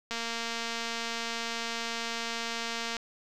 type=click train; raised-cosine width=0.2 ms; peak=-17 dBFS; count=661; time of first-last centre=0.11-2.967 s; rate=231 Hz; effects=none